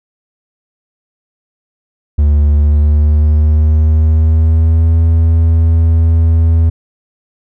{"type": "tone with pitch glide", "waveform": "triangle", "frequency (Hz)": [73.42, 81.94], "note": ["D2", "E2"], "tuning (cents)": [0, -10], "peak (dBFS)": -4, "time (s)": [2.18, 6.7], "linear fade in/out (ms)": 10, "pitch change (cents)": 190, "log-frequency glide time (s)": [2.52, 4.95], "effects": []}